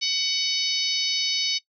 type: harmonic tone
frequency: 748 Hz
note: F#5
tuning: 19 cents sharp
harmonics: 3 / 4 / 5 / 6 / 7 / 8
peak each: -32 / -30 / -28 / -27 / -29 / -32 dBFS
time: 0.01-1.59 s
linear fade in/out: 20 ms
effects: noise-tail reverb RT60 0.1 s tail -18 dB re dry